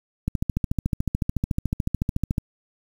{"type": "click train", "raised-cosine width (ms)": 5, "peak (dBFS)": -10, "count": 30, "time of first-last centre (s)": [0.28, 2.381], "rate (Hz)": 13.8, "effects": ["7-bit"]}